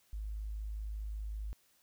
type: tone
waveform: sine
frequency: 52.6 Hz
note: G#1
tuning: 23 cents sharp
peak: -37 dBFS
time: 0.13-1.53 s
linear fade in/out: 0 ms
effects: white hiss -70 dBFS RMS until 1.82 s